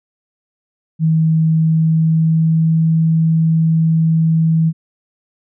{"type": "tone with pitch glide", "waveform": "sine", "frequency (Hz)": [160, 161.77], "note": ["D#3", "E3"], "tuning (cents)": [49, -32], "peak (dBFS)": -10, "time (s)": [0.99, 4.73], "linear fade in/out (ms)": 50, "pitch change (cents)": 19, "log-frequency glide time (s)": [1.45, 2.86], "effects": []}